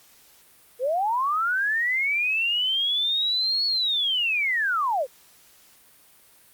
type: linear two-way sweep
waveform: sine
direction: up then down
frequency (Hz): 469.2 to 4407 to 469.2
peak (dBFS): -21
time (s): 0.79-5.07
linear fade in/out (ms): 50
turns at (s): 3.66
effects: white hiss -55 dBFS RMS until 6.53 s + Opus 48 kbps